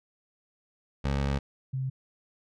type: tone pair in turn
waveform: 20% pulse / sine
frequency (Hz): 69.3 / 131.88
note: C#2 / C3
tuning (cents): 0 / +14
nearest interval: major seventh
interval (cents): 1114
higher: second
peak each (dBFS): -21 / -28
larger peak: first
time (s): 1.04-1.39 / 1.73-1.9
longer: first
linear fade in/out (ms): 10
effects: low-pass 5000 Hz 12 dB/octave